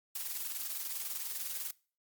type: noise with tremolo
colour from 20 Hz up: blue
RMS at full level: -37 dBFS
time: 0.15-1.71 s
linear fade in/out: 5 ms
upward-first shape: square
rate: 20 Hz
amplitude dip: 45%
effects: noise-tail reverb RT60 0.4 s tail -23 dB re dry + Opus 48 kbps